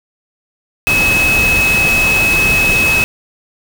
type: tone in noise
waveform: sine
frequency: 2570 Hz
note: E7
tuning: 45 cents flat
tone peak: -10 dBFS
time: 0.87-3.04 s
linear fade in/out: 0 ms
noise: pink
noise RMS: -18 dBFS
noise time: 0.87-3.04 s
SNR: +5 dB
effects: none